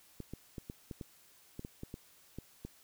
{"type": "clicks", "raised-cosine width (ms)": 3, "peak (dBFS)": -29, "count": 12, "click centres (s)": [0.203, 0.336, 0.582, 0.699, 0.912, 1.012, 1.594, 1.649, 1.834, 1.941, 2.386, 2.65], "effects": ["white hiss -63 dBFS RMS until 2.83 s"]}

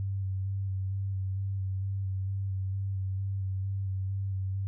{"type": "tone with vibrato", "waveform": "sine", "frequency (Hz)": 96.5, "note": "G2", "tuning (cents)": -27, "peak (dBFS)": -29, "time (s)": [0, 4.67], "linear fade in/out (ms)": 0, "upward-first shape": "square", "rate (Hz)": 2.2, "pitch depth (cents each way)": 19, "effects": []}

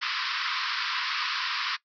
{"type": "band-pass noise", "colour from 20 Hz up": "pink", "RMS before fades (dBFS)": -30, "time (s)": [0.01, 1.77], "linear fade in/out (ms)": 20, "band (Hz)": [1000, 5300], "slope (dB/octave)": 96, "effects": ["noise-tail reverb RT60 0.1 s tail -19 dB re dry"]}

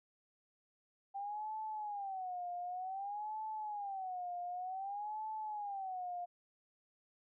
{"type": "tone with vibrato", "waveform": "sine", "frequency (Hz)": 784, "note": "G5", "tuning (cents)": 0, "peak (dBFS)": -39, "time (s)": [1.14, 6.26], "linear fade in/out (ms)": 20, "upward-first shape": "sine", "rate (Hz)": 0.54, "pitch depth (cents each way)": 180, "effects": []}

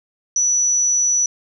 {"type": "tone", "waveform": "sine", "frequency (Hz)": 5920, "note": "F#8", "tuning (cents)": 0, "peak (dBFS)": -14, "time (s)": [0.36, 1.26], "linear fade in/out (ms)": 2, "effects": []}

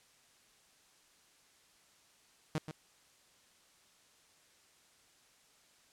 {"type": "tone with echo", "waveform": "sawtooth", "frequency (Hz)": 155.8, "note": "D#3", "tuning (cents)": 3, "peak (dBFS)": -28, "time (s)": [2.55, 2.58], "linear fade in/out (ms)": 0, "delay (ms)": 130, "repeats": 1, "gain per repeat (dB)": -9, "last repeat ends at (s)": 2.71, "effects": ["white hiss -66 dBFS RMS until 5.92 s", "low-pass 9000 Hz 12 dB/octave"]}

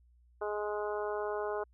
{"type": "harmonic tone", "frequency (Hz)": 209, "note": "G#3", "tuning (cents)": 11, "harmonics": [2, 3, 4, 5, 6, 7], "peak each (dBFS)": [-35, -39, -41, -43, -45, -46], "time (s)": [0.41, 1.64], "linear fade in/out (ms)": 10, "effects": ["added 60 Hz sine -61 dBFS peak until 1.73 s"]}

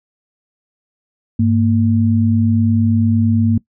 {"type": "tone pair together", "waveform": "sine", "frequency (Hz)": [100.97, 229.7], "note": ["G#2", "A#3"], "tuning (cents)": [-48, -25], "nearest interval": "octave + major second", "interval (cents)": 1423, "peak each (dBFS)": [-14, -13], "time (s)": [1.39, 3.58], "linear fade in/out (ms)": 5, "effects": ["noise-tail reverb RT60 0.1 s tail -21 dB re dry"]}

